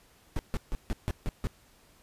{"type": "noise bursts", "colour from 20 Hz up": "brown", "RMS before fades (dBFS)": -29, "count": 7, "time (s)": [0.36, 1.47], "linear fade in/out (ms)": 0, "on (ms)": 30, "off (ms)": 150, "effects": ["pink hiss -61 dBFS RMS until 2.02 s", "resampled to 32000 Hz"]}